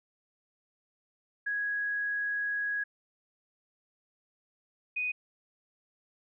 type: tone pair in turn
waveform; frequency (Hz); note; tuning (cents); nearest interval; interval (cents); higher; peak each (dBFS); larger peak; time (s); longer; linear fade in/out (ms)
sine; 1661.2 / 2489; G#6 / D#7; 0 / 0; perfect fifth; 700; second; -29 / -29; neither; 1.46-2.84 / 4.96-5.12; first; 10
effects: none